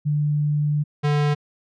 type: tone pair in turn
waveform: sine / square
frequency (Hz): 148.2 / 147.09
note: D3 / D3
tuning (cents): +16 / +3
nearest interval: unison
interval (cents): 13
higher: first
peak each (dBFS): -18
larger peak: neither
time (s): 0.05-0.84 / 1.03-1.35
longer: first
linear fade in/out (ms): 20
effects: low-pass 4000 Hz 12 dB/octave